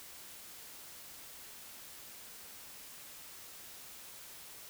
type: silence
effects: white hiss -51 dBFS RMS until 4.69 s